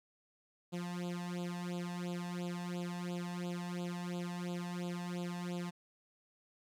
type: tone with flanger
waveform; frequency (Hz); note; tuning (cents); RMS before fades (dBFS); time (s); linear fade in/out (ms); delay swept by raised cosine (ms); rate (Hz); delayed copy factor
sawtooth; 176.1; F3; +15; -40; 0.72-5.71; 20; 0.26 to 1.15; 2.9; +1
effects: low-pass 10000 Hz 12 dB/octave + 12-bit